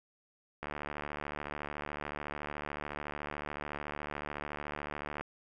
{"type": "click train", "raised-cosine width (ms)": 0.5, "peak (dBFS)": -23, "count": 339, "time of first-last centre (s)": [0.63, 5.21], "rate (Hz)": 73.8, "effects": []}